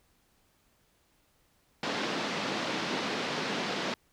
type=band-pass noise; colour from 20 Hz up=pink; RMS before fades=-33 dBFS; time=1.83-3.94 s; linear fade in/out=2 ms; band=180 to 5000 Hz; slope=24 dB/octave; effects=pink hiss -69 dBFS RMS until 4.12 s